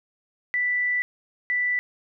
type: tone bursts at uneven times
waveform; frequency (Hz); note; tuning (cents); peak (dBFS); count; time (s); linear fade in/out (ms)
sine; 1975.5; B6; 0; -21; 2; 0.54-1.02 / 1.5-1.79; 0
effects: none